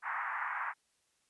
pink band-pass noise, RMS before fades -37 dBFS, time 0.02-0.74 s, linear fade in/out 50 ms, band 870 to 2000 Hz, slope 48 dB/octave, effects white hiss -75 dBFS RMS until 1.29 s + resampled to 24000 Hz

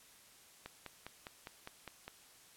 click train, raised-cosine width 0.3 ms, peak -29 dBFS, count 8, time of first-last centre 0.66-2.08 s, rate 4.93 Hz, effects white hiss -61 dBFS RMS until 2.56 s + low-pass 12000 Hz 12 dB/octave

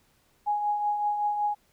sine tone with tremolo, 830.6 Hz, G#5, in tune, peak -22 dBFS, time 0.46-1.55 s, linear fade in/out 20 ms, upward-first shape triangle, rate 5.3 Hz, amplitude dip 50%, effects pink hiss -66 dBFS RMS until 1.72 s

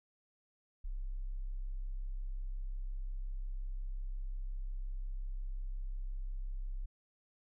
sine tone, 32.81 Hz, C1, 6 cents sharp, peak -36 dBFS, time 0.84-6.86 s, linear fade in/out 10 ms, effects none

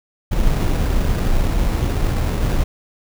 brown noise with sample-and-hold, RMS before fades -17 dBFS, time 0.31-2.64 s, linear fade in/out 10 ms, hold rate 3150 Hz, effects none

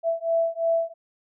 sine beating tone pair, 662 / 664.9 Hz, E5 / E5, +7 / +15 cents, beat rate 2.9 Hz, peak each -24 dBFS, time 0.03-0.94 s, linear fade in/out 50 ms, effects none

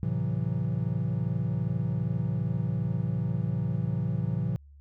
triangle chord, F# half-diminished seventh, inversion first, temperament equal with one note detuned, 110 / 132.56 / 164.81 / 185 Hz, A2 / C3 / E3 / F#3, 0 / +23 / 0 / 0 cents, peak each -29 / -29 / -29 / -34 dBFS, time 0.03-4.56 s, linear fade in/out 0 ms, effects added 71 Hz sine -49 dBFS peak until 4.8 s

